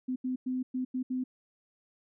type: tone bursts at uneven times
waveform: sine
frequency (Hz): 255.5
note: C4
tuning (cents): -41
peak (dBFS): -29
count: 6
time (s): 0.08-0.16 / 0.24-0.36 / 0.46-0.63 / 0.74-0.85 / 0.94-1.03 / 1.1-1.24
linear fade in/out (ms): 10
effects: none